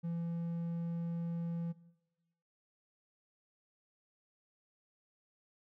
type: tone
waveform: triangle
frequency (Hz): 168.8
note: E3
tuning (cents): +41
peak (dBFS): -33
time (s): 0.03-1.73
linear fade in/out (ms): 20
effects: noise-tail reverb RT60 1.0 s tail -19 dB re dry